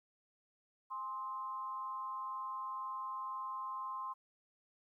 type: tone with amplitude modulation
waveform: sine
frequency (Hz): 1050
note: C6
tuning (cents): +6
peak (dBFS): -36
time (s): 0.9-4.14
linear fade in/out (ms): 20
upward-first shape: sine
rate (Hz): 222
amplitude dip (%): 65
effects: 13-bit